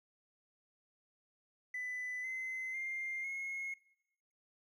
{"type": "tone with pitch steps", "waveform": "triangle", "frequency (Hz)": [1998, 2052, 2107, 2164], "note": ["B6", "C7", "C7", "C#7"], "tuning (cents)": [20, -34, 12, -42], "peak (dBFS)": -35, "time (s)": [1.74, 3.74], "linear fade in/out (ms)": 5, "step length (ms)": 500, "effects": ["noise-tail reverb RT60 0.8 s tail -21 dB re dry", "tanh soft clip ceiling -34 dBFS"]}